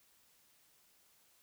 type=silence; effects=white hiss -69 dBFS RMS until 1.42 s